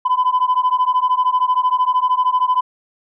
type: beating tone pair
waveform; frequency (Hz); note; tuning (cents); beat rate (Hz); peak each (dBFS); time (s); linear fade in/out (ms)
sine; 1001 / 1014; B5 / B5; +23 / +45; 13; -15; 0.05-2.61; 10
effects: tanh soft clip ceiling -9 dBFS